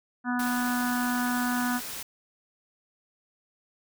harmonic tone, 246.3 Hz, B3, 5 cents flat, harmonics 1 / 3 / 4 / 5 / 6 / 7, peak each -27 / -35 / -36 / -37 / -33 / -39 dBFS, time 0.24-1.81 s, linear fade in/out 50 ms
white noise, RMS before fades -37 dBFS, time 0.39-2.03 s, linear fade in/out 5 ms
effects none

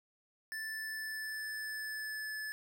square tone with pitch glide, 1760 to 1729.8 Hz, A6 to A6, 0 to -30 cents, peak -39 dBFS, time 0.52-2.52 s, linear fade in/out 0 ms, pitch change -30 cents, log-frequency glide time 0.65-2.32 s, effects none

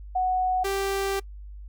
sine / sawtooth tone pair in turn, 740 / 392 Hz, F#5 / G4, 0 / 0 cents, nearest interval major seventh, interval 1100 cents, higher first, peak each -21 dBFS, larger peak neither, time 0.15-0.64 / 0.64-1.2 s, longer second, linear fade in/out 10 ms, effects noise-tail reverb RT60 0.1 s tail -22 dB re dry + added 50 Hz sine -38 dBFS peak until 1.68 s

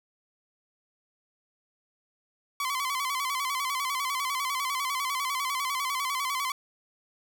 sawtooth tone with vibrato, 1081 Hz, C#6, 44 cents flat, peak -24 dBFS, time 2.6-6.52 s, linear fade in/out 2 ms, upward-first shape square, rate 10 Hz, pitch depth 83 cents each way, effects none

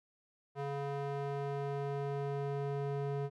square tone with band-pass filter sweep, 140.7 Hz, C#3, 26 cents sharp, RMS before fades -37 dBFS, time 0.55-3.3 s, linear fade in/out 50 ms, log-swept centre 630 to 380 Hz, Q 0.94, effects none

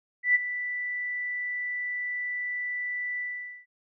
sine tone with ADSR envelope, 1975.5 Hz, B6, in tune, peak -16 dBFS, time 0.23-3.66 s, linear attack 120 ms, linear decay 22 ms, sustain -13 dB, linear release 470 ms, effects none

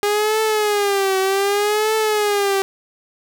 sawtooth tone with vibrato, 408.4 Hz, G#4, 29 cents flat, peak -12 dBFS, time 0.03-2.62 s, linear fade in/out 0 ms, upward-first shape triangle, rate 0.65 Hz, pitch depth 130 cents each way, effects none

